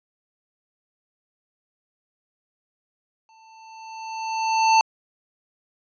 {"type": "tone with exponential growth", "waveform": "square", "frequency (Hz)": 890, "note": "A5", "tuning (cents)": 20, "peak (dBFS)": -13, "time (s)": [3.29, 4.81], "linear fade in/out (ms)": 1, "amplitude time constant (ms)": 330, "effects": ["resampled to 16000 Hz"]}